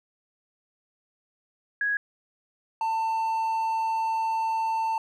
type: tone pair in turn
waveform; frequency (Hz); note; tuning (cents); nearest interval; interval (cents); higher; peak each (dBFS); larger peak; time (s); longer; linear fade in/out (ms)
sine / triangle; 1661.2 / 894.3; G#6 / A5; 0 / +28; major seventh; 1072; first; -23 / -22; second; 1.81-1.97 / 2.81-4.98; second; 2
effects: none